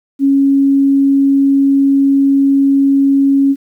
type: tone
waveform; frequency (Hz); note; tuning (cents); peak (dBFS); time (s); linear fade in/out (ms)
sine; 275.7; C#4; -9; -7; 0.19-3.56; 50
effects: 8-bit